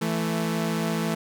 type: tone pair together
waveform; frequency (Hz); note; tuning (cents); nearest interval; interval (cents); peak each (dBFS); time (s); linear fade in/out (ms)
sawtooth; 166.01 / 220; E3 / A3; +13 / 0; perfect fourth; 487; -23; 0.01-1.15; 10
effects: none